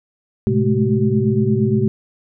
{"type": "tone cluster", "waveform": "sine", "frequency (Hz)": [111.9, 131.7, 209.4, 218, 380.9], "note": ["A2", "C3", "G#3", "A3", "G4"], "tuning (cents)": [30, 12, 15, -16, -50], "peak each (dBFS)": -20, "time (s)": [0.47, 1.88], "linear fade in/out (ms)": 0, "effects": []}